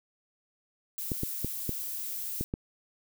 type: noise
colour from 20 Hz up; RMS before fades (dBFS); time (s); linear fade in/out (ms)
violet; -36; 0.98-2.44; 0
type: clicks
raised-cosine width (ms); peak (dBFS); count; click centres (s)
3; -18; 6; 1.118 / 1.234 / 1.446 / 1.693 / 2.41 / 2.539
effects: none